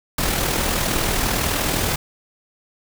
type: noise with amplitude modulation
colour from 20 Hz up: pink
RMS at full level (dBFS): -19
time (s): 0.18-1.96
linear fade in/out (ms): 5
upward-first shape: sine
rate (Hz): 39.9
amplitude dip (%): 45
effects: none